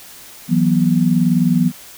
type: chord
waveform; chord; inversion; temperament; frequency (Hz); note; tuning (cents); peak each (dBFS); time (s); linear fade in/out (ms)
sine; E suspended second; none; equal with one note detuned; 164.81 / 185 / 243.4; E3 / F#3 / B3; 0 / 0 / -25; -16; 0.48-1.72; 50
effects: white hiss -39 dBFS RMS until 1.97 s